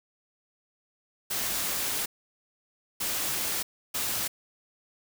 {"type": "noise bursts at uneven times", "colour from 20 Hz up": "white", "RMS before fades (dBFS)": -30, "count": 3, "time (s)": [[1.3, 2.06], [3, 3.63], [3.94, 4.28]], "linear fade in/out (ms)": 10, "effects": []}